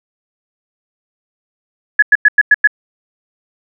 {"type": "tone bursts", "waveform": "sine", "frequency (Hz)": 1695, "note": "G#6", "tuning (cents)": 35, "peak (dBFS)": -3, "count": 6, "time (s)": [1.99, 2.674], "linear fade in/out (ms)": 5, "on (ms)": 34, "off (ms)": 96, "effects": []}